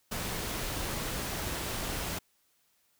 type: noise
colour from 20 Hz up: pink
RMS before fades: -35 dBFS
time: 0.11-2.19 s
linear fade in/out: 10 ms
effects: white hiss -71 dBFS RMS until 2.99 s